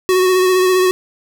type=tone with vibrato; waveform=square; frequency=370 Hz; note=F#4; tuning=in tune; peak=-11 dBFS; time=0.09-0.91 s; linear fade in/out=0 ms; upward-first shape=sine; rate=15 Hz; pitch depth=24 cents each way; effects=none